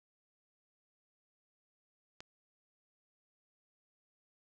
click, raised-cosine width 0.2 ms, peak -29 dBFS, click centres 2.205 s, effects none

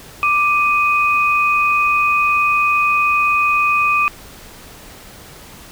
sine tone pair together, 1179.8 / 2500 Hz, D6 / D#7, +8 / +8 cents, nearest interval octave + minor second, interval 1300 cents, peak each -15 dBFS, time 0.23-4.08 s, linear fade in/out 0 ms, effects pink hiss -39 dBFS RMS until 5.71 s

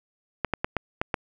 clicks, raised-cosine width 0.5 ms, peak -9 dBFS, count 6, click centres 0.447 / 0.537 / 0.645 / 0.767 / 1.015 / 1.142 s, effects none

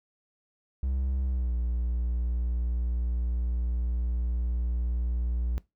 triangle tone with pitch glide, 65.6 to 59.81 Hz, C2 to A#1, +5 to +45 cents, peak -24 dBFS, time 0.83-5.58 s, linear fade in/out 0 ms, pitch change -160 cents, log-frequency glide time 1.23-1.54 s, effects noise-tail reverb RT60 0.2 s tail -20 dB re dry

